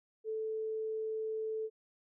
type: tone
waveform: sine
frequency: 438.7 Hz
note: A4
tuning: 5 cents flat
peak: -34 dBFS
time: 0.24-1.7 s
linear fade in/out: 50 ms
effects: none